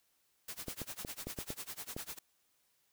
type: noise with tremolo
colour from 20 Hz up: white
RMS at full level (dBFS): -42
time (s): 0.48-2.19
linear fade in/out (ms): 5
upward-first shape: sine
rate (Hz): 10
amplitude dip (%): 95
type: clicks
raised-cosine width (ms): 2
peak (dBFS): -27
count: 7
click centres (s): 0.683 / 0.817 / 1.049 / 1.27 / 1.388 / 1.504 / 1.965
effects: white hiss -75 dBFS RMS until 2.92 s